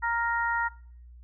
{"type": "harmonic tone", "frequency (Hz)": 466.7, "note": "A#4", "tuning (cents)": 2, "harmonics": [2, 3, 4], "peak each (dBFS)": [-28, -30, -31], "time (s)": [0.02, 0.69], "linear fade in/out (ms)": 20, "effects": ["noise-tail reverb RT60 0.6 s tail -23 dB re dry", "added 60 Hz sine -46 dBFS peak until 1.23 s"]}